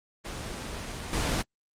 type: noise with level steps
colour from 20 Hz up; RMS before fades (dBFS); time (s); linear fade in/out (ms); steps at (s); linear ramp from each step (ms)
pink; -36 / -27; 0.24-1.43; 20; 1.13; 2
effects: low-pass 8000 Hz 12 dB/octave + Opus 24 kbps